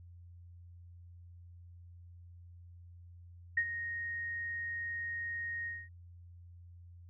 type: tone with ADSR envelope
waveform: sine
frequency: 1864.7 Hz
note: A#6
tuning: in tune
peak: -25 dBFS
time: 3.57-5.89 s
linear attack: 6 ms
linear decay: 64 ms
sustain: -11 dB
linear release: 230 ms
effects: added 87 Hz sine -51 dBFS peak until 7.09 s